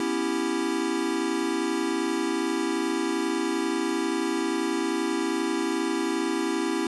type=chord; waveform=square; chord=C# half-diminished seventh; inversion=third; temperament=equal; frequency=246.9 / 277.2 / 329.6 / 392 Hz; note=B3 / C#4 / E4 / G4; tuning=0 / 0 / 0 / 0 cents; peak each=-34 / -32 / -28 / -32 dBFS; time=0-6.87 s; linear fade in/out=2 ms; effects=resampled to 24000 Hz + 10-bit